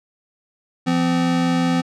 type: tone pair together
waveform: square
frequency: 171.08 / 256.5 Hz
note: F3 / C4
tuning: -35 / -34 cents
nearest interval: perfect fifth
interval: 701 cents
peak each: -21 / -19 dBFS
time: 0.86-1.82 s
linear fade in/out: 20 ms
effects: low-pass 6000 Hz 12 dB/octave